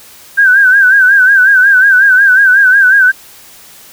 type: tone with vibrato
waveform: sine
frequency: 1559 Hz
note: G6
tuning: 10 cents flat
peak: -3 dBFS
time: 0.37-3.12 s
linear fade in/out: 20 ms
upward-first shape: sine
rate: 5.5 Hz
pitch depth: 89 cents each way
effects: white hiss -37 dBFS RMS until 3.92 s